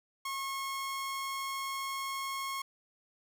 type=tone; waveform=sawtooth; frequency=1087 Hz; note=C#6; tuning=34 cents flat; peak=-31 dBFS; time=0.25-2.62 s; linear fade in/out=5 ms; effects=none